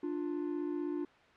triangle tone pair together, 295.4 / 351.3 Hz, D4 / F4, +10 / +10 cents, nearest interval minor third, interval 300 cents, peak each -34 / -35 dBFS, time 0.03-1.05 s, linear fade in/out 5 ms, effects white hiss -60 dBFS RMS until 1.36 s + low-pass 2000 Hz 12 dB/octave

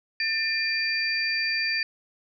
sine tone cluster, 1793 / 2399 / 4665 Hz, A6 / D7 / D8, +32 / +36 / -12 cents, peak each -28 dBFS, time 0.2-1.83 s, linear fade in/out 2 ms, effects none

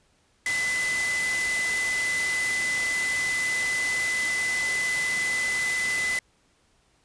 sine tone in noise, 2013 Hz, B6, 33 cents sharp, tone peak -24 dBFS, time 0.46-6.19 s, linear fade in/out 2 ms, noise white, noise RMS -31 dBFS, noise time 0.46-6.19 s, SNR +4 dB, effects pink hiss -65 dBFS RMS until 7.04 s + resampled to 22050 Hz

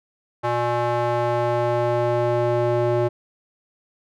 square tone with band-pass filter sweep, 120 Hz, B2, 49 cents flat, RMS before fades -21 dBFS, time 0.43-3.09 s, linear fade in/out 20 ms, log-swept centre 860 to 490 Hz, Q 1.6, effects none

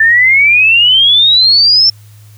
sine exponential sweep, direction up, 1758 to 5420 Hz, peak -4 dBFS, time 0-1.9 s, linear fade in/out 5 ms, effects added 105 Hz sine -35 dBFS peak until 2.37 s + white hiss -47 dBFS RMS until 2.37 s

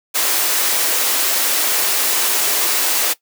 white high-pass noise, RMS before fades -17 dBFS, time 0.14-3.14 s, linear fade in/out 20 ms, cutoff 300 Hz, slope 24 dB/octave, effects noise-tail reverb RT60 0.1 s tail -18 dB re dry

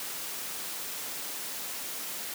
white high-pass noise, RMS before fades -37 dBFS, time 0-2.34 s, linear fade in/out 2 ms, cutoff 170 Hz, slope 12 dB/octave, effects none

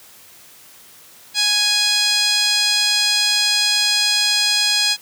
15% pulse tone with band-pass filter, 830.6 Hz, G#5, in tune, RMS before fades -17 dBFS, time 1.34-4.97 s, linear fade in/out 50 ms, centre 5100 Hz, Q 6.6, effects white hiss -45 dBFS RMS until 5.01 s + high-pass 60 Hz 12 dB/octave

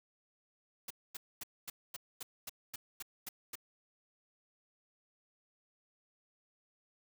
white noise bursts, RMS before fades -43 dBFS, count 11, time 0.88-3.555 s, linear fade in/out 5 ms, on 25 ms, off 240 ms, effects none

